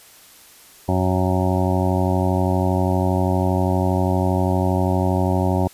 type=harmonic tone; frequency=92.5 Hz; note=F#2; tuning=in tune; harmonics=1 / 2 / 3 / 4 / 6 / 7 / 8 / 9 / 10; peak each=-20 / -23 / -25 / -26 / -28 / -28 / -29 / -30 / -30 dBFS; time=0.88-5.68 s; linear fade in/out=10 ms; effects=white hiss -47 dBFS RMS until 5.73 s + resampled to 32000 Hz